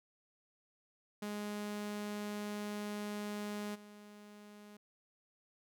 sawtooth tone with level steps, 207.7 Hz, G#3, in tune, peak -35 / -49 dBFS, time 1.22-4.77 s, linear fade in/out 5 ms, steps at 3.74 s, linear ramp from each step 20 ms, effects none

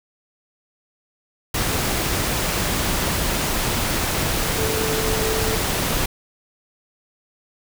sine tone in noise, 440 Hz, A4, in tune, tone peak -24 dBFS, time 4.58-5.56 s, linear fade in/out 5 ms, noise pink, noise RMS -22 dBFS, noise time 1.54-6.06 s, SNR -5 dB, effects none

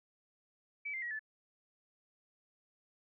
sine tone with pitch steps, 2297 / 2094 / 1909.4 / 1740.8 Hz, D7 / C7 / A#6 / A6, -39 / +1 / +41 / -19 cents, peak -37 dBFS, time 0.85-1.194 s, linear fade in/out 10 ms, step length 86 ms, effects none

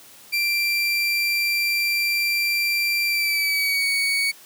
30% pulse tone with pitch glide, 2360 to 2237 Hz, D7 to C#7, +8 to +15 cents, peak -17 dBFS, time 0.32-4.32 s, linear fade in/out 20 ms, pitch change -93 cents, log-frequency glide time 3.06-3.87 s, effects white hiss -47 dBFS RMS until 4.45 s + high-pass 100 Hz 12 dB/octave

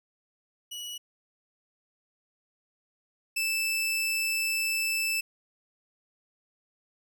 sawtooth tone pair in turn, 2929 / 2638 Hz, F#7 / E7, -18 / +1 cents, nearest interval major second, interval 181 cents, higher first, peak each -33 / -23 dBFS, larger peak second, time 0.71-0.98 / 3.36-5.21 s, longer second, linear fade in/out 10 ms, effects none

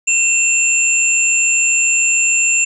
sine tone pair together, 2700 / 7267 Hz, E7 / A#8, +41 / -45 cents, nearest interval octave + perfect fourth, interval 1714 cents, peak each -14 dBFS, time 0.07-2.65 s, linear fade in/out 10 ms, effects none

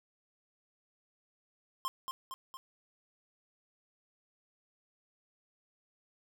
square tone with echo, 1057 Hz, C6, 17 cents sharp, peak -33 dBFS, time 1.85-1.88 s, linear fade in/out 0 ms, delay 230 ms, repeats 3, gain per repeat -4 dB, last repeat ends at 2.57 s, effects none

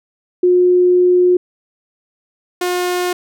sine / sawtooth tone pair in turn, 359.7 / 358.4 Hz, F#4 / F4, -49 / +45 cents, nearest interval unison, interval 6 cents, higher first, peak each -8 / -12 dBFS, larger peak first, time 0.43-1.37 / 2.61-3.13 s, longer first, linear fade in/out 5 ms, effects none

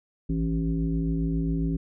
sine tone with frequency modulation, 164.3 Hz, E3, 5 cents flat, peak -23 dBFS, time 0.29-1.77 s, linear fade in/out 10 ms, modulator 112 Hz, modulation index 1.2, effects none

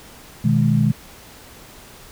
sine chord, G# minor, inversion first, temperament equal with one note detuned, 123.47 / 155.56 / 209.5 Hz, B2 / D#3 / G#3, 0 / 0 / +15 cents, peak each -18 dBFS, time 0.44-0.92 s, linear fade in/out 10 ms, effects pink hiss -43 dBFS RMS until 2.11 s

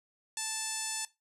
5% pulse tone with low-pass filter, 880 Hz, A5, in tune, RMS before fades -36 dBFS, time 0.37-1.05 s, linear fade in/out 2 ms, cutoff 8800 Hz, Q 2.5, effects noise-tail reverb RT60 0.2 s tail -17 dB re dry

